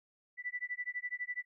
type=tone with tremolo; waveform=sine; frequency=1975 Hz; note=B6; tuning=in tune; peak=-33 dBFS; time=0.37-1.45 s; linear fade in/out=50 ms; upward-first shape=sine; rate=12 Hz; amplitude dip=100%; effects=none